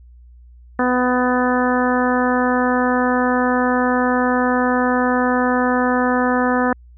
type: harmonic tone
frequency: 250 Hz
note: B3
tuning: 21 cents sharp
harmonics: 1 / 2 / 3 / 4 / 5 / 6 / 7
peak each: -18 / -21 / -23 / -24 / -25 / -26 / -26 dBFS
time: 0.79-6.73 s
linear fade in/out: 2 ms
effects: added 60 Hz sine -41 dBFS peak until 6.97 s